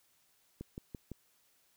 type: click train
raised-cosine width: 3 ms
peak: -29 dBFS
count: 4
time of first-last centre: 0.61-1.117 s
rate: 5.92 Hz
effects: white hiss -71 dBFS RMS until 1.76 s